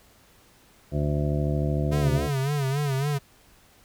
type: harmonic tone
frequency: 73.3 Hz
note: D2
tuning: 3 cents flat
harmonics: 1 / 2 / 3 / 4 / 5 / 7 / 8 / 9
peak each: -28 / -25 / -34 / -33 / -34 / -35 / -42 / -35 dBFS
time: 0.91-2.3 s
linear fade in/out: 50 ms
type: tone with vibrato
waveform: square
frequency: 140 Hz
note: C#3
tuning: 18 cents sharp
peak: -24 dBFS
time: 1.91-3.19 s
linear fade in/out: 20 ms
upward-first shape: sine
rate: 3.6 Hz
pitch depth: 98 cents each way
effects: pink hiss -57 dBFS RMS until 3.84 s